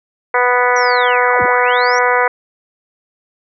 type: harmonic tone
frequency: 246.9 Hz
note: B3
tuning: in tune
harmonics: 2 / 3 / 4 / 5 / 6 / 7 / 8 / 9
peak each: -16 / -19 / -16 / -20 / -18 / -23 / -19 / -25 dBFS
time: 0.34-2.28 s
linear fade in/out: 5 ms
type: linear two-way sweep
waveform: sine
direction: down then up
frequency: 5920 to 58.27 to 5920 Hz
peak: -24 dBFS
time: 0.76-1.99 s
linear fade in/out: 5 ms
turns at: 1.43 s
effects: none